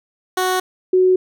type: tone pair in turn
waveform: 15% pulse / sine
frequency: 370 / 370 Hz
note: F#4 / F#4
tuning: 0 / 0 cents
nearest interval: unison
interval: 0 cents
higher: neither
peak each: -10 dBFS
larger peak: neither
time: 0.37-0.6 / 0.93-1.16 s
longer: neither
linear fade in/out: 5 ms
effects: none